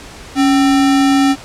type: tone with sample-and-hold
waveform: sine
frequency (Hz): 277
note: C#4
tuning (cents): -1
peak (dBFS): -8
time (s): 0.35-1.36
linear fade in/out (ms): 50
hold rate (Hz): 1050
effects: pink hiss -34 dBFS RMS until 1.44 s + low-pass 8000 Hz 12 dB/octave